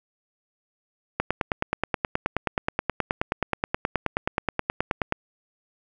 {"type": "click train", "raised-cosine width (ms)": 0.5, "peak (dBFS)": -7, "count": 38, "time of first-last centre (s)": [1.2, 5.124], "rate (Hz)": 9.43, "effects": []}